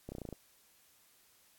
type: slowing click train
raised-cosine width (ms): 2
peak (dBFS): -29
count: 8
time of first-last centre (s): 0.09-0.327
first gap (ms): 30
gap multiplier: 1.04
effects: white hiss -66 dBFS RMS until 1.58 s + AAC 64 kbps